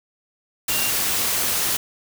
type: tone in noise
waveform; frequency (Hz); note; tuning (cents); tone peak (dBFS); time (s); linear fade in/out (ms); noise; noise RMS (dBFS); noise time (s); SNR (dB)
sine; 2777; F7; -10; -28; 0.7-0.9; 5; white; -22; 0.68-1.77; -9
effects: none